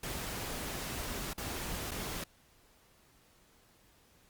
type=noise with dropouts; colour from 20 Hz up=pink; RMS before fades=-39 dBFS; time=0.03-2.24 s; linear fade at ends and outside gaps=5 ms; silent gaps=1.333-1.378 / 1.91-1.915 s; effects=pink hiss -65 dBFS RMS until 4.29 s + Opus 48 kbps